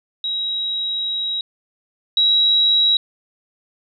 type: tone pair in turn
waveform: sine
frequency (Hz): 3838 / 3865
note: A#7 / B7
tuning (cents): +50 / -38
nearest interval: unison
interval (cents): 12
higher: second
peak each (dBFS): -20 / -12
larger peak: second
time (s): 0.24-1.41 / 2.17-2.97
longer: first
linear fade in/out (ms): 2
effects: none